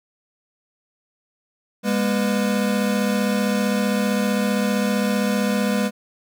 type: tone cluster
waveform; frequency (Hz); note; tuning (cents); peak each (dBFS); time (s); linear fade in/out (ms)
square; 203.4 / 238.8 / 496.1; G#3 / A#3 / B4; -36 / +42 / +8; -21 / -26 / -27; 1.83-5.91; 50
effects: none